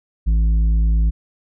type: tone with tanh clipping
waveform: triangle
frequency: 54.5 Hz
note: A1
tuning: 16 cents flat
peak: -14 dBFS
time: 0.26-1.11 s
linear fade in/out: 20 ms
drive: 11 dB
effects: none